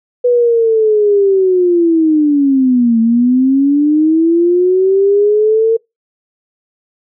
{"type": "linear two-way sweep", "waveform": "sine", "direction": "down then up", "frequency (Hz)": [493.9, 224.6, 456.7], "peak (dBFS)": -7, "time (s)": [0.24, 5.77], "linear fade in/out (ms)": 10, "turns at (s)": 3, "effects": ["noise-tail reverb RT60 0.2 s tail -25 dB re dry"]}